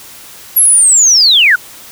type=linear sweep; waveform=sine; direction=down; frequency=11550 to 1365 Hz; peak=-4 dBFS; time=0.56-1.56 s; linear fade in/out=10 ms; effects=white hiss -34 dBFS RMS until 1.91 s